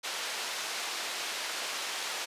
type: band-pass noise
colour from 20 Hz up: white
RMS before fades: -36 dBFS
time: 0.03-2.26 s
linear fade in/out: 20 ms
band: 480 to 5100 Hz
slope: 12 dB/octave
effects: resampled to 32000 Hz